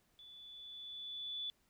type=tone with level ramp; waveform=sine; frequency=3465 Hz; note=A7; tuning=27 cents flat; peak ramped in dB=-54 to -38 dBFS; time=0.19-1.5 s; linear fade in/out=0 ms; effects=pink hiss -75 dBFS RMS until 1.69 s